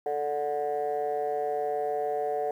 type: chord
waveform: sine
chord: D major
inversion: second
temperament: just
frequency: 440.5 / 587.3 / 734.2 Hz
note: A4 / D5 / F#5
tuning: +2 / 0 / -14 cents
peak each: -29 / -32 / -29 dBFS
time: 0.06-2.51 s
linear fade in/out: 2 ms
effects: tanh soft clip ceiling -21 dBFS + 10-bit